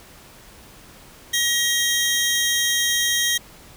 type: tone pair together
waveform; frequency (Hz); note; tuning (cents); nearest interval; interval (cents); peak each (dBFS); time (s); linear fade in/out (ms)
20% pulse; 1901 / 3209; A#6 / G7; +33 / +40; major sixth; 907; -16; 1.33-3.38; 10
effects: pink hiss -46 dBFS RMS until 3.76 s